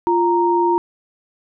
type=tone pair together; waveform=sine; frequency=347.9 / 931 Hz; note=F4 / A#5; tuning=-7 / -2 cents; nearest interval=octave + perfect fourth; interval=1705 cents; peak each=-16 dBFS; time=0.07-0.78 s; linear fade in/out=0 ms; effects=none